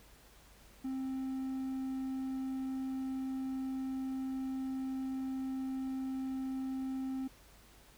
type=tone; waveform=triangle; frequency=263.9 Hz; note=C4; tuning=15 cents sharp; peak=-33 dBFS; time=0.84-7.28 s; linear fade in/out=10 ms; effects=added 50 Hz sine -62 dBFS peak until 7.97 s + pink hiss -61 dBFS RMS until 7.97 s